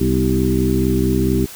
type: harmonic tone with a mistuned harmonic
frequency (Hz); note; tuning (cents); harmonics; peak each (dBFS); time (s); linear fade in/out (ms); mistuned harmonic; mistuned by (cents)
64.5; C2; -24; 1 / 2 / 3 / 4 / 5 / 6; -21 / -21 / -21 / -21 / -21 / -21; 0-1.46; 10; 4; -47
effects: white hiss -36 dBFS RMS until 1.55 s